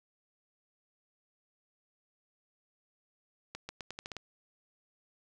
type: accelerating click train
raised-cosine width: 0.2 ms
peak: -23 dBFS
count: 8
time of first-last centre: 3.55-4.167 s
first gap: 140 ms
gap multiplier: 0.84
effects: none